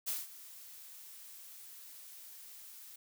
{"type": "noise with ADSR envelope", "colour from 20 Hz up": "blue", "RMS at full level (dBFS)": -35, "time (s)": [0.06, 2.96], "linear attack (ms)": 24, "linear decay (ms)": 180, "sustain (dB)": -17, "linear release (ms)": 4, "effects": []}